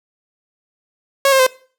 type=tone with pitch steps; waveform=sawtooth; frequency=550 / 532.8 / 516.1 Hz; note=C#5 / C5 / C5; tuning=-14 / +31 / -24 cents; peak=-6 dBFS; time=1.25-1.466 s; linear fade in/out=2 ms; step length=72 ms; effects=noise-tail reverb RT60 0.4 s tail -20 dB re dry